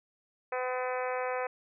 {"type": "harmonic tone", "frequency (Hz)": 253.2, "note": "B3", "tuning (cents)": 43, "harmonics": [2, 3, 4, 5, 6, 7, 8, 9, 10], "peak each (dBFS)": [-33, -37, -39, -41, -43, -44, -45, -46, -47], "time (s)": [0.52, 1.47], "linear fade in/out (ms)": 5, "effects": []}